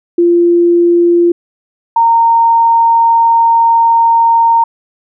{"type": "tone pair in turn", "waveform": "sine", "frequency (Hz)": [345.2, 921.6], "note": ["F4", "A#5"], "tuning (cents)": [-20, -20], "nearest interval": "octave + perfect fourth", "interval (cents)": 1700, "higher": "second", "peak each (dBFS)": -5, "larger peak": "neither", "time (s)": [[0.18, 1.32], [1.96, 4.64]], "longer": "second", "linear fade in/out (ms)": 5, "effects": []}